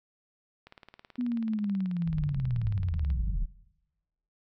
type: click train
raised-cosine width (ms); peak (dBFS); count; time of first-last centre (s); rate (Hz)
0.3; -32; 46; 0.67-3.102; 18.5
type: linear sweep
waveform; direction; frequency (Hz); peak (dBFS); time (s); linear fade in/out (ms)
sine; down; 249.7 to 33.23; -27; 1.18-3.46; 10
type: low-pass noise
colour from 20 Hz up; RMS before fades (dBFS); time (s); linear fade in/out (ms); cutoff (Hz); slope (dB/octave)
pink; -36; 2.05-3.46; 50; 190; 96
effects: noise-tail reverb RT60 1.0 s tail -19 dB re dry